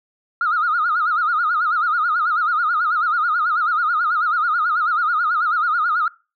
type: tone with vibrato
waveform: sine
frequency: 1328 Hz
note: E6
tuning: 12 cents sharp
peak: -15 dBFS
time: 0.41-6.08 s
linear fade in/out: 2 ms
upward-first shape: sine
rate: 9.2 Hz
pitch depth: 150 cents each way
effects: noise-tail reverb RT60 0.3 s tail -22 dB re dry + tanh soft clip ceiling -11 dBFS